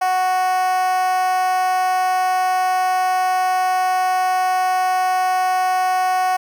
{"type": "tone with high-pass filter", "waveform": "10% pulse", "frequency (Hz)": 370, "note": "F#4", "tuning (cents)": 0, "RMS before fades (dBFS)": -18, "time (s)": [0.01, 6.37], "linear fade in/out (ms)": 10, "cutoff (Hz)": 790, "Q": 9.9, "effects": ["9-bit"]}